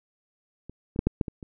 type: clicks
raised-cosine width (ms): 3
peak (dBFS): -27 / -24 / -9 / -8 / -11 / -20 / -27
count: 7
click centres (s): 0.696 / 0.961 / 0.991 / 1.07 / 1.212 / 1.282 / 1.428
effects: none